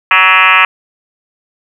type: tone with frequency modulation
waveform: sine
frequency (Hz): 1864.7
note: A#6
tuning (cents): 0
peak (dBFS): -4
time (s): 0.11-0.65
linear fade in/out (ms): 2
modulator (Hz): 185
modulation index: 4.8
effects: 7-bit